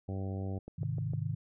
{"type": "harmonic tone", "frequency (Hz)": 96.4, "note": "G2", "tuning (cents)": -28, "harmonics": [1, 2, 3, 4, 5, 6, 7, 8], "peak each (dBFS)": [-35, -41, -45, -47, -49, -51, -52, -53], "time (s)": [0.08, 0.59], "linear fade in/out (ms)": 10}
{"type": "click train", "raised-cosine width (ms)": 2, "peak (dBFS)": -31, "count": 4, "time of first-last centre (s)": [0.68, 1.135], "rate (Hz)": 6.59}
{"type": "chord", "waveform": "sine", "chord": "Ab major", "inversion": "none", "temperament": "equal", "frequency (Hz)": [103.83, 130.81, 155.56], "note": ["Ab2", "C3", "Eb3"], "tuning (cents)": [0, 0, 0], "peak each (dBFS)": -36, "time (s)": [0.78, 1.35], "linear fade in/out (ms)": 10}
{"effects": []}